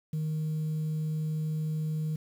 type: tone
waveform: sine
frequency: 155.56 Hz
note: D#3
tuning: in tune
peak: -26 dBFS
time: 0.13-2.16 s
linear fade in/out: 5 ms
effects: tanh soft clip ceiling -27 dBFS + 9-bit